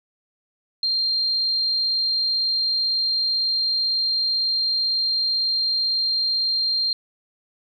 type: tone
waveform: sine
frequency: 4186 Hz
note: C8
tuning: in tune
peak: -19 dBFS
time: 0.83-6.93 s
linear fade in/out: 2 ms
effects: 10-bit